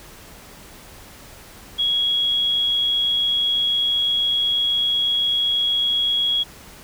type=tone with amplitude modulation; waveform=sine; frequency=3322 Hz; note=G#7; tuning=in tune; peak=-16 dBFS; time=1.78-6.44 s; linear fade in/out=20 ms; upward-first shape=sine; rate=128 Hz; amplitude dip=25%; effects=pink hiss -43 dBFS RMS until 6.83 s